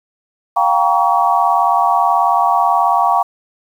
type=chord; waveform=sine; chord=G half-diminished seventh; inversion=third; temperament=just; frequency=705.6 / 784 / 940.8 / 1128.9 Hz; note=F5 / G5 / Bb5 / Db6; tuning=+18 / 0 / +16 / +31 cents; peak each=-16 dBFS; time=0.56-3.23 s; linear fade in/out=10 ms; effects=7-bit